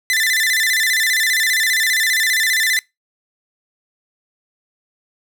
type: tone with vibrato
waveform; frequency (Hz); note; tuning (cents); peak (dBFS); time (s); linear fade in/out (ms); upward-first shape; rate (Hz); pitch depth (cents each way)
sawtooth; 1895; A#6; +28; -11; 0.1-2.79; 0; square; 15; 110
effects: noise-tail reverb RT60 0.2 s tail -24 dB re dry